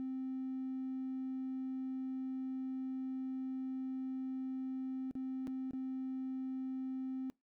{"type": "tone with dropouts", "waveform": "triangle", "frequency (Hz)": 261.6, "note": "C4", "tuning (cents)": 0, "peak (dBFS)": -34, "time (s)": [0, 7.3], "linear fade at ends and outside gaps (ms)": 0, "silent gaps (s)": [[5.111, 5.153], [5.471, 5.478], [5.709, 5.734]], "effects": ["noise-tail reverb RT60 0.2 s tail -25 dB re dry", "tanh soft clip ceiling -34 dBFS"]}